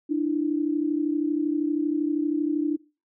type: tone pair together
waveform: sine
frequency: 296.9 / 329.6 Hz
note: D4 / E4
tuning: +19 / 0 cents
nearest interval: major second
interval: 181 cents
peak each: -23 / -27 dBFS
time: 0.09-2.77 s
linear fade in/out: 20 ms
effects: noise-tail reverb RT60 0.3 s tail -21 dB re dry